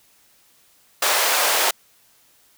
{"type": "high-pass noise", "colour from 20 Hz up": "pink", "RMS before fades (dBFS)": -19, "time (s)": [1.02, 1.71], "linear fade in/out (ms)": 5, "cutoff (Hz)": 520, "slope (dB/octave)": 24, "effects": ["white hiss -57 dBFS RMS until 2.57 s"]}